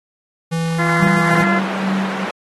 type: tone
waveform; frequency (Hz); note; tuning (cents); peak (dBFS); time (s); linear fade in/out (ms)
square; 164.81; E3; 0; -18; 0.51-1.45; 20
type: harmonic tone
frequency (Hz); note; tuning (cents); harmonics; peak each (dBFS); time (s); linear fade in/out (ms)
344; F4; -26; 1 / 2 / 3 / 4 / 5 / 6; -24 / -24 / -24 / -24 / -24 / -24; 0.78-1.6; 20
type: tone with tremolo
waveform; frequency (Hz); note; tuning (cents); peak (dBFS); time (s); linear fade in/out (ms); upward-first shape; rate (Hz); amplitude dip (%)
sine; 192.6; G3; -30; -15; 0.99-2.26; 20; sine; 2.4; 70
type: band-pass noise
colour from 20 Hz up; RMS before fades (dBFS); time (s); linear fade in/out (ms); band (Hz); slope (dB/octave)
white; -26; 1.27-2.31; 5; 250 to 1400; 12
effects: AAC 32 kbps